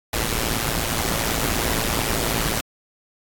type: noise with amplitude modulation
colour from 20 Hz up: pink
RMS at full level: -20 dBFS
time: 0.13-2.61 s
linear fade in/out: 5 ms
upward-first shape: sine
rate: 113 Hz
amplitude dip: 75%
effects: AAC 64 kbps